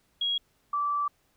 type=tone pair in turn; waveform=sine; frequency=3300 / 1162.4 Hz; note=G#7 / D6; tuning=-12 / -18 cents; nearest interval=octave + tritone; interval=1806 cents; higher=first; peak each=-25 dBFS; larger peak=neither; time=0.21-0.38 / 0.73-1.08 s; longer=second; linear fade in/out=5 ms; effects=pink hiss -69 dBFS RMS until 1.36 s